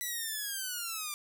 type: linear sweep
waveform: 5% pulse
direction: down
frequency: 1978 to 1174.7 Hz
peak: -24 dBFS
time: 0.01-1.14 s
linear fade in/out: 0 ms
effects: none